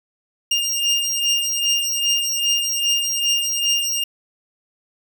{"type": "beating tone pair", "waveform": "25% pulse", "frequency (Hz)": [2811, 2813.5], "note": ["F7", "F7"], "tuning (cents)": [11, 12], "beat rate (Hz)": 2.5, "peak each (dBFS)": [-17, -17], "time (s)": [0.51, 4.04], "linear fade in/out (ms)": 5, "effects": []}